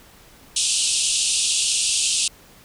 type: band-pass noise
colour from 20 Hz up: white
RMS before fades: -21 dBFS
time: 0.56-2.28 s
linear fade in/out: 5 ms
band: 2600 to 9700 Hz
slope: 96 dB/octave
effects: pink hiss -49 dBFS RMS until 2.64 s